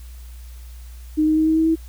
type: tone with pitch steps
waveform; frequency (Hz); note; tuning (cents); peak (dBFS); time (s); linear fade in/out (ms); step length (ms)
sine; 308.4 / 311.4 / 314.5 / 317.6 / 320.8 / 323.9; D#4 / D#4 / D#4 / D#4 / E4 / E4; -15 / +2 / +19 / +36 / -47 / -30; -14; 1.17-1.758; 20; 98
effects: added 60 Hz sine -35 dBFS peak until 1.88 s + white hiss -51 dBFS RMS until 1.88 s